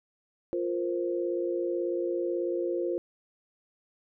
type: chord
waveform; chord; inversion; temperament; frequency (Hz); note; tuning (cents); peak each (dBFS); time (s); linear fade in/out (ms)
sine; F suspended fourth; none; just; 349.2 / 465.6 / 523.8; F4 / Bb4 / C5; 0 / -2 / +2; -29 / -35 / -33; 0.53-2.98; 0
effects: none